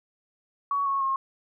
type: tone with pitch steps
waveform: sine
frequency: 1124 / 1101 / 1076 Hz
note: C#6 / C#6 / C6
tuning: +24 / -12 / +48 cents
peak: -23 dBFS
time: 0.71-1.16 s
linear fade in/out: 2 ms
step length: 150 ms
effects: none